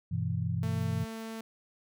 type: chord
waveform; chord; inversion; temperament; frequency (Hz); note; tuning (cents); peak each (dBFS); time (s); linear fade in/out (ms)
sine; E minor; first; equal; 98 / 123.47 / 164.81; G2 / B2 / E3; 0 / 0 / 0; -33; 0.11-1.05; 10
type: tone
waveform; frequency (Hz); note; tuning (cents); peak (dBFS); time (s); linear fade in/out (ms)
sawtooth; 223.7; A3; +29; -34; 0.63-1.41; 2
effects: none